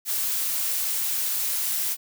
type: noise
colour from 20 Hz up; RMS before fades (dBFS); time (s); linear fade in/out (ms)
blue; -26; 0.05-1.97; 50
effects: none